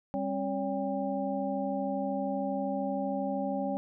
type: tone cluster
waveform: sine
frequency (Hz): 197.5 / 270.3 / 567 / 797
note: G3 / C#4 / C#5 / G5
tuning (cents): +13 / -44 / +39 / +28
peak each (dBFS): -35 / -34 / -34 / -36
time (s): 0.14-3.77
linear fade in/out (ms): 0
effects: none